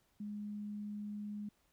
sine tone, 207.7 Hz, G#3, in tune, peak -40 dBFS, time 0.2-1.49 s, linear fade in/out 5 ms, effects pink hiss -75 dBFS RMS until 1.72 s

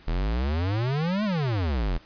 square exponential two-way sweep, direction up then down, 38.89 to 220 to 38.89 Hz, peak -24 dBFS, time 0.07-1.98 s, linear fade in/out 10 ms, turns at 1.24 s, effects pink hiss -53 dBFS RMS until 2.05 s + resampled to 11025 Hz

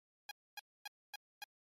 10% pulse tone bursts, 822 Hz, G#5, 18 cents flat, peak -35 dBFS, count 5, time 0.29-1.44 s, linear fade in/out 2 ms, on 22 ms, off 260 ms, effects MP3 64 kbps

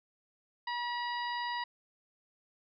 harmonic tone, 963 Hz, B5, 44 cents flat, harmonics 1 / 2 / 3 / 4 / 5, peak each -35 / -39 / -46 / -46 / -46 dBFS, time 0.67-1.64 s, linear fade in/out 5 ms, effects none

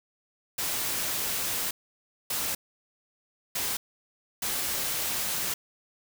white noise bursts at uneven times, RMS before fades -30 dBFS, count 4, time 0.58-1.71 / 2.3-2.55 / 3.55-3.77 / 4.42-5.54 s, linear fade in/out 5 ms, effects none

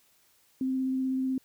sine tone with vibrato, 261.6 Hz, C4, in tune, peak -26 dBFS, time 0.61-1.38 s, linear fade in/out 2 ms, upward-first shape square, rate 16 Hz, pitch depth 8 cents each way, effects white hiss -65 dBFS RMS until 1.44 s

